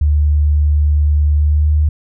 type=tone with pitch glide; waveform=sine; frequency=74.2 to 75.63 Hz; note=D2 to D#2; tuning=+18 to -49 cents; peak=-9 dBFS; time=0.01-1.89 s; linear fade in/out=5 ms; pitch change=+33 cents; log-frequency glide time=1.37-1.69 s; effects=none